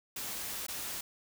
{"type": "noise with dropouts", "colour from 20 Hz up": "white", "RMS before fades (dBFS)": -39, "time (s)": [0.16, 1.01], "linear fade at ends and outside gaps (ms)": 5, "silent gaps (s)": [0.667, 0.683], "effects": []}